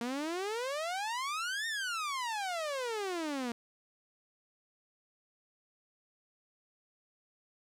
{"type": "exponential two-way sweep", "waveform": "sawtooth", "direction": "up then down", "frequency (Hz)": [230, 1855, 230], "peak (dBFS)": -30, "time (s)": [0.01, 3.52], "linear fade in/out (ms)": 2, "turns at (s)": 1.67, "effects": ["low-pass 9000 Hz 12 dB/octave", "11-bit"]}